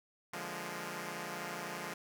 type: chord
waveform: 5% pulse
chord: Bb dominant seventh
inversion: first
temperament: equal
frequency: 146.83 / 174.61 / 207.7 / 233.1 Hz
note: D3 / F3 / Ab3 / Bb3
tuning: 0 / 0 / 0 / 0 cents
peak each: -36 / -32 / -33 / -38 dBFS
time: 0.33-1.94 s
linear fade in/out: 5 ms
effects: none